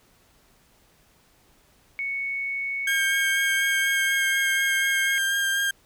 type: tone with pitch glide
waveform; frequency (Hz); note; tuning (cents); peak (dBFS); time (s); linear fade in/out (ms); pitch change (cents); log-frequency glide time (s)
sine; 2217 to 2173; C#7 to C#7; 0 to -35; -26; 1.99-5.18; 0; -35; 3.76-4.32
type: tone with vibrato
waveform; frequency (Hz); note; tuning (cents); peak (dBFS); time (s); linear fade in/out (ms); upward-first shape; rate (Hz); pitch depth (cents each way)
35% pulse; 1600; G6; +35; -20; 2.87-5.71; 5; sine; 4.1; 14
effects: pink hiss -60 dBFS RMS until 5.85 s